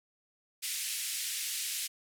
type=band-pass noise; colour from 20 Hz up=white; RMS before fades=-36 dBFS; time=0.62-1.88 s; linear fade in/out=20 ms; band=2100 to 12000 Hz; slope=24 dB/octave; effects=none